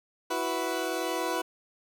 20% pulse chord, E suspended second, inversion none, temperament equal, 329.6 / 370 / 493.9 Hz, E4 / F#4 / B4, 0 / 0 / 0 cents, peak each -28 dBFS, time 0.3-1.42 s, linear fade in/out 10 ms, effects none

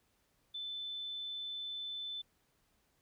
sine tone, 3520 Hz, A7, in tune, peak -39 dBFS, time 0.54-2.22 s, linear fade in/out 10 ms, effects pink hiss -75 dBFS RMS until 3.01 s

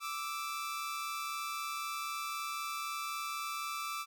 sawtooth tone pair together, 1174.7 / 1318.6 Hz, D6 / E6, 0 / 0 cents, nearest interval major second, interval 200 cents, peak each -35 / -37 dBFS, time 0-4.06 s, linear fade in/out 50 ms, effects none

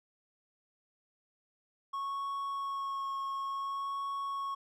triangle tone with vibrato, 1100 Hz, C#6, 14 cents flat, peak -32 dBFS, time 1.93-4.55 s, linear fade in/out 10 ms, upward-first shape sine, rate 0.57 Hz, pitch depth 13 cents each way, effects none

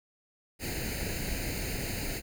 pink noise with comb filter, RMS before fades -34 dBFS, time 0.59-2.22 s, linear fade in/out 50 ms, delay 0.44 ms, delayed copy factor +0.8, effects none

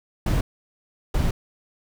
brown noise bursts at uneven times, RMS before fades -21 dBFS, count 2, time 0.26-0.41 / 1.14-1.31 s, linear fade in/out 5 ms, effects none

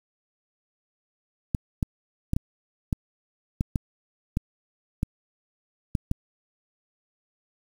clicks, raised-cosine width 5 ms, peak -11 dBFS, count 11, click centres 1.548 / 1.828 / 2.334 / 2.365 / 2.928 / 3.609 / 3.758 / 4.371 / 5.031 / 5.952 / 6.114 s, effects 7-bit

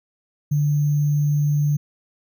sine tone with sample-and-hold, 146.83 Hz, D3, in tune, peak -16 dBFS, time 0.51-1.77 s, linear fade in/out 10 ms, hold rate 6300 Hz, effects none

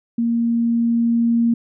sine tone with level ramp, 233.1 Hz, A#3, in tune, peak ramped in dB -16 to -13 dBFS, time 0.18-1.54 s, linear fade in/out 5 ms, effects none

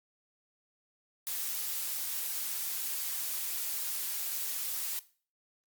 blue noise, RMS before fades -35 dBFS, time 1.27-4.99 s, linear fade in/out 0 ms, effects noise-tail reverb RT60 0.4 s tail -18 dB re dry + Opus 48 kbps

